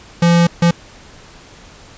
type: tone bursts at uneven times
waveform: square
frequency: 171 Hz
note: F3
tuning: 36 cents flat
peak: -9 dBFS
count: 2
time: 0.22-0.47 / 0.62-0.71 s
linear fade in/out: 5 ms
effects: pink hiss -41 dBFS RMS until 1.97 s + resampled to 16000 Hz